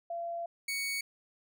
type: tone pair in turn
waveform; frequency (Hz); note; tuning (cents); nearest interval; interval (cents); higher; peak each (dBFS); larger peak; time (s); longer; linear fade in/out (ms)
sine / sawtooth; 682 / 2230; F5 / C#7; -41 / +10; octave + major sixth; 2051; second; -34 / -29; second; 0.1-0.46 / 0.68-1.01; first; 5
effects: none